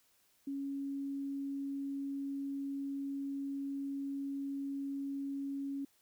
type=tone; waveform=sine; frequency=277.2 Hz; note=C#4; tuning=in tune; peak=-36 dBFS; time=0.47-5.85 s; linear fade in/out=5 ms; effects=white hiss -71 dBFS RMS until 6.01 s